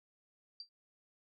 sine tone with exponential decay, 4699 Hz, D8, in tune, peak -40 dBFS, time 0.6-0.69 s, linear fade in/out 2 ms, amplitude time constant 19 ms, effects none

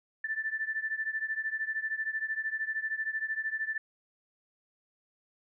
sine beating tone pair, 1760 / 1773 Hz, A6 / A6, 0 / +13 cents, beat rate 13 Hz, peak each -33 / -35 dBFS, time 0.24-3.78 s, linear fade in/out 5 ms, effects none

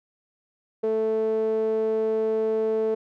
sawtooth tone with band-pass filter, 220 Hz, A3, in tune, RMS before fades -24 dBFS, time 0.83-2.95 s, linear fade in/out 10 ms, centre 480 Hz, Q 8, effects none

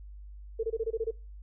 sine tone bursts, 450 Hz, A4, 39 cents sharp, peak -26 dBFS, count 8, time 0.59-1.111 s, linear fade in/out 10 ms, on 45 ms, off 23 ms, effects noise-tail reverb RT60 0.3 s tail -22 dB re dry + added 50 Hz sine -43 dBFS peak until 1.42 s

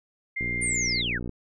sine tone, 2100 Hz, C7, 6 cents sharp, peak -27 dBFS, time 0.36-1.02 s, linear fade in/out 10 ms
click train, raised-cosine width 3 ms, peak -22 dBFS, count 54, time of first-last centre 0.41-1.293 s, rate 60 Hz
sine linear sweep, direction down, 9220 to 1325 Hz, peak -26 dBFS, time 0.61-1.19 s, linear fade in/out 20 ms
effects none

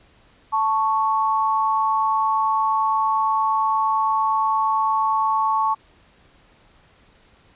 sine tone pair together, 880 / 1108.7 Hz, A5 / C#6, 0 / 0 cents, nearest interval major third, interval 400 cents, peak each -20 dBFS, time 0.52-5.75 s, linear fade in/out 20 ms, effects pink hiss -55 dBFS RMS until 7.55 s + resampled to 8000 Hz

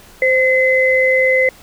sine tone pair together, 520 / 2042 Hz, C5 / C7, -11 / -43 cents, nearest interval 2 octaves, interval 2368 cents, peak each -13 dBFS, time 0.22-1.49 s, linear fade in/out 2 ms, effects pink hiss -43 dBFS RMS until 1.62 s

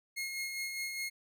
sawtooth tone with tremolo, 2154 Hz, C7, 50 cents sharp, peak -31 dBFS, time 0.16-1.1 s, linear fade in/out 20 ms, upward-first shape sine, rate 4.9 Hz, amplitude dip 40%, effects none

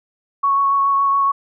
sine tone with vibrato, 1108.7 Hz, C#6, in tune, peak -13 dBFS, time 0.43-1.32 s, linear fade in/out 10 ms, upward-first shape sine, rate 7.1 Hz, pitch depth 12 cents each way, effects none

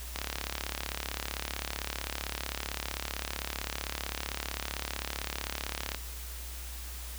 click train, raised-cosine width 0.2 ms, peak -15 dBFS, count 207, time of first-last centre 0.16-5.947 s, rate 35.6 Hz, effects added 60 Hz sine -40 dBFS peak until 7.18 s + white hiss -45 dBFS RMS until 7.18 s

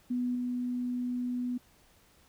sine tone with level steps, 246.9 Hz, B3, in tune, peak -28 / -30 dBFS, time 0.1-1.58 s, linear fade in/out 10 ms, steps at 0.35 s, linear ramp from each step 2 ms, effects pink hiss -63 dBFS RMS until 2.28 s

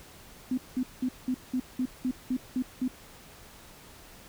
sine tone bursts, 254.2 Hz, C4, 50 cents flat, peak -25 dBFS, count 10, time 0.51-2.88 s, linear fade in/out 5 ms, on 66 ms, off 190 ms, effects pink hiss -51 dBFS RMS until 4.28 s

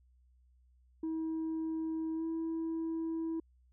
sine tone with pitch glide, 321 to 326.2 Hz, E4 to E4, -46 to -18 cents, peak -31 dBFS, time 1.03-3.4 s, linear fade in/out 5 ms, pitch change +28 cents, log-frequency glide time 2.15-2.24 s, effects tanh soft clip ceiling -32 dBFS + added 62 Hz sine -63 dBFS peak until 3.72 s

